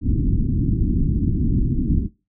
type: low-pass noise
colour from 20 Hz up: pink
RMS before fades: -19 dBFS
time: 0.01-2.09 s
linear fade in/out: 50 ms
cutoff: 310 Hz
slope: 48 dB/octave
effects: noise-tail reverb RT60 0.3 s tail -23 dB re dry